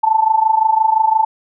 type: tone with amplitude modulation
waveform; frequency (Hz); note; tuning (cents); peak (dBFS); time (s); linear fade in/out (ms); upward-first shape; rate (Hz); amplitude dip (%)
sine; 880; A5; 0; -7; 0.03-1.25; 10; sine; 25.8; 80
effects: none